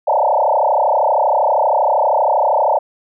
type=tone with frequency modulation; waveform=sine; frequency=740 Hz; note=F#5; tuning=in tune; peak=-11 dBFS; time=0.07-2.79 s; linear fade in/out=10 ms; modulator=32.7 Hz; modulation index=5.7; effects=none